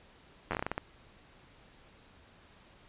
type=slowing click train; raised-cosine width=0.5 ms; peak=-17 dBFS; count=10; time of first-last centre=0.51-0.779 s; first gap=10 ms; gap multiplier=1.26; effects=pink hiss -59 dBFS RMS until 2.88 s + resampled to 8000 Hz

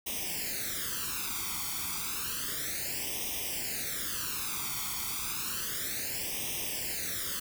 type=noise with flanger; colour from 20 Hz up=white; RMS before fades=-35 dBFS; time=0.06-7.4 s; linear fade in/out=10 ms; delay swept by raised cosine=0.34 to 0.89 ms; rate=0.31 Hz; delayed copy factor=+0.9; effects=none

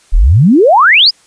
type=exponential sweep; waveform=sine; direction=up; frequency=30.87 to 5300 Hz; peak=-3 dBFS; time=0.12-1.11 s; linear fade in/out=20 ms; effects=white hiss -47 dBFS RMS until 1.26 s + resampled to 22050 Hz

